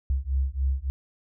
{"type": "beating tone pair", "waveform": "sine", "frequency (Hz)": [65.41, 68.91], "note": ["C2", "C#2"], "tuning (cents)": [0, -10], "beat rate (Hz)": 3.5, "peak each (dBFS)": -26, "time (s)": [0.1, 0.9], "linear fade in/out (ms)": 0, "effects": []}